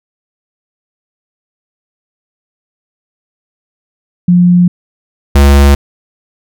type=tone pair in turn; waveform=sine / square; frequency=177.1 / 70.28 Hz; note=F3 / C#2; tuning=+24 / +24 cents; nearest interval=octave + major third; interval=1600 cents; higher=first; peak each=-3 dBFS; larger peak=neither; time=4.28-4.68 / 5.35-5.75 s; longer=neither; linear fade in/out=5 ms; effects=none